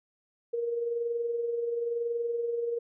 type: tone with amplitude modulation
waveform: sine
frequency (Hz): 470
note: A#4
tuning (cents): +14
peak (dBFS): -26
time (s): 0.53-2.79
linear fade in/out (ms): 10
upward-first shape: sine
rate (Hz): 21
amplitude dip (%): 45
effects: none